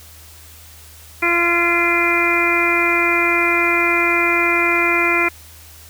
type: harmonic tone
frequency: 343.8 Hz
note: F4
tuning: 27 cents flat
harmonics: 1 / 2 / 3 / 4 / 5 / 6 / 7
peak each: -21 / -26 / -24 / -22 / -28 / -19 / -18 dBFS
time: 1.22-5.29 s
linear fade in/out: 10 ms
effects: added 79 Hz sine -43 dBFS peak until 5.89 s + white hiss -43 dBFS RMS until 5.89 s